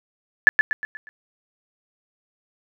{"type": "tone with echo", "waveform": "sine", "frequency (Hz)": 1729, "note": "A6", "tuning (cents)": -31, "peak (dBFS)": -5, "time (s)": [0.47, 0.49], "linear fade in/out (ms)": 0, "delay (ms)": 120, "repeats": 5, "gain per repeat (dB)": -7, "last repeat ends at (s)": 1.09, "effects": []}